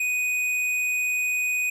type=tone with tanh clipping; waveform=sine; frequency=2489 Hz; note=D#7; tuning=in tune; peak=-24 dBFS; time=0-1.7 s; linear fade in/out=5 ms; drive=12 dB; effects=none